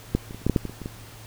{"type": "clicks", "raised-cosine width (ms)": 3, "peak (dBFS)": [-7, -24, -24, -30, -9, -7, -6, -17, -25, -22, -18], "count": 11, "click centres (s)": [0.15, 0.309, 0.346, 0.417, 0.466, 0.497, 0.562, 0.653, 0.696, 0.817, 0.859], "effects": ["added 110 Hz sine -45 dBFS peak until 1.26 s", "pink hiss -46 dBFS RMS until 1.26 s"]}